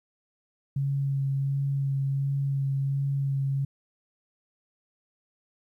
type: tone with vibrato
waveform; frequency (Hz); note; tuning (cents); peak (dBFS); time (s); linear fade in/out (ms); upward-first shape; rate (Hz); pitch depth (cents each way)
sine; 137.9; C#3; -9; -24; 0.76-3.65; 5; sine; 1.4; 14
effects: 11-bit